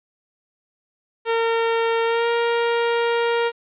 sawtooth tone with pitch glide, 457.7 to 468.4 Hz, A#4 to A#4, -32 to +8 cents, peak -14 dBFS, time 1.25-3.52 s, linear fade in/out 50 ms, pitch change +40 cents, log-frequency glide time 2.04-2.28 s, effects resampled to 8000 Hz + 9-bit

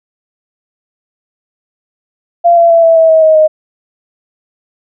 sine tone with pitch steps, 688 / 678.1 / 668.4 / 658.8 / 649.4 / 640.1 / 630.9 / 621.9 Hz, F5 / E5 / E5 / E5 / E5 / D#5 / D#5 / D#5, -26 / +49 / +24 / -1 / -26 / +49 / +24 / -1 cents, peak -3 dBFS, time 2.44-3.48 s, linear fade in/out 20 ms, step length 130 ms, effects none

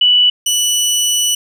sine / 20% pulse tone pair in turn, 2960 / 2960 Hz, F#7 / F#7, 0 / 0 cents, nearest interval unison, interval 0 cents, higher neither, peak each -7 dBFS, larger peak neither, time 0.01-0.3 / 0.46-1.35 s, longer second, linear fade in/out 5 ms, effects none

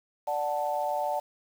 sine chord, D major, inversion none, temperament equal, 587.3 / 740 / 880 Hz, D5 / F#5 / A5, 0 / 0 / 0 cents, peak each -31 dBFS, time 0.27-1.2 s, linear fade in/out 10 ms, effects 8-bit

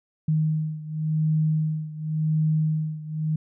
sine beating tone pair, 155.56 / 156.47 Hz, D#3 / D#3, 0 / +10 cents, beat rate 0.91 Hz, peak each -23 / -26 dBFS, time 0.28-3.36 s, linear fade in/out 5 ms, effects none

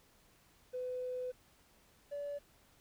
triangle tone pair in turn, 503 / 575.2 Hz, B4 / D5, +32 / -36 cents, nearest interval major second, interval 232 cents, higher second, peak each -33 / -35 dBFS, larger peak first, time 0.73-1.32 / 2.11-2.39 s, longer first, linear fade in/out 20 ms, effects tanh soft clip ceiling -35 dBFS + pink hiss -67 dBFS RMS until 2.8 s

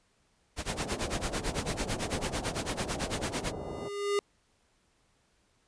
pink noise with tremolo, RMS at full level -31 dBFS, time 0.56-3.53 s, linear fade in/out 50 ms, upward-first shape sine, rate 9 Hz, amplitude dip 95%
white low-pass noise, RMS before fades -39 dBFS, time 0.69-3.89 s, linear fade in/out 20 ms, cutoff 710 Hz, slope 24 dB/octave
square tone with exponential growth, 405.7 Hz, G#4, 41 cents flat, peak -25 dBFS, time 3.27-4.19 s, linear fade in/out 0 ms, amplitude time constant 200 ms
effects pink hiss -70 dBFS RMS until 5.67 s + resampled to 22050 Hz

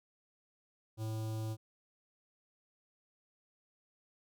square tone with notch filter, 110 Hz, A2, in tune, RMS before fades -38 dBFS, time 0.97-1.57 s, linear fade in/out 50 ms, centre 1900 Hz, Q 0.64, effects none

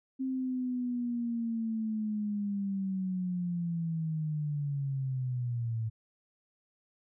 sine linear sweep, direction down, 264.5 to 110 Hz, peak -30 dBFS, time 0.19-5.9 s, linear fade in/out 20 ms, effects none

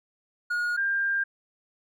triangle / sine tone pair in turn, 1439 / 1596.7 Hz, F#6 / G6, -49 / +31 cents, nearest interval major second, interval 180 cents, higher second, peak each -23 dBFS, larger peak neither, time 0.5-0.77 / 0.77-1.24 s, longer second, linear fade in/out 10 ms, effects none

